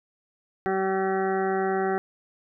harmonic tone, 191.2 Hz, G3, 43 cents flat, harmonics 1 / 2 / 3 / 4 / 6 / 7 / 8 / 9 / 10, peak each -32 / -25 / -39 / -28 / -40 / -37 / -37 / -42 / -38 dBFS, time 0.66-1.98 s, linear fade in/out 0 ms, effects none

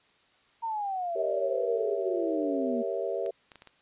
sine exponential sweep, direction down, 932.3 to 233.1 Hz, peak -29 dBFS, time 0.62-2.83 s, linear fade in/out 20 ms
sine chord, G diminished seventh, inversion none, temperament equal with one note detuned, 392 / 466.2 / 554.4 / 662.3 Hz, G4 / Bb4 / Db5 / Fb5, 0 / 0 / 0 / +8 cents, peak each -34 dBFS, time 1.15-3.31 s, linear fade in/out 10 ms
clicks, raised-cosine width 0.2 ms, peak -30 dBFS, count 5, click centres 3.262 / 3.518 / 3.557 / 3.621 / 3.673 s
effects white hiss -64 dBFS RMS until 3.81 s + resampled to 8000 Hz

